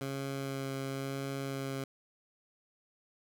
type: tone with vibrato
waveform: 15% pulse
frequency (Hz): 136.3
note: C#3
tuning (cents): -29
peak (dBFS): -29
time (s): 0.01-1.84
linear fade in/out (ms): 2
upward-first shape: sine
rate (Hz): 0.97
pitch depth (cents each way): 12
effects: none